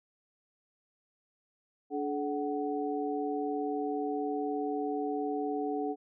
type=tone cluster; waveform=sine; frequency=290.1 / 429.1 / 746 Hz; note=D4 / A4 / F#5; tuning=-21 / -43 / +14 cents; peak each=-34 / -34 / -36 dBFS; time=1.9-5.96 s; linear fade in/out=50 ms; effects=none